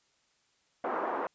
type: band-pass noise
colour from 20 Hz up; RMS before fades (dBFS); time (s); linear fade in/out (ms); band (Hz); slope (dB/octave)
white; -33; 0.84-1.27; 2; 310 to 1200; 24
effects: white hiss -71 dBFS RMS until 1.34 s + resampled to 16000 Hz